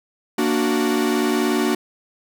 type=chord; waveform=45% pulse; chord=Bb augmented; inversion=none; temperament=equal; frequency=233.1 / 293.7 / 370 Hz; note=Bb3 / D4 / F#4; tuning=0 / 0 / 0 cents; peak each=-22 dBFS; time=0.38-1.75 s; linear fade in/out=5 ms; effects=none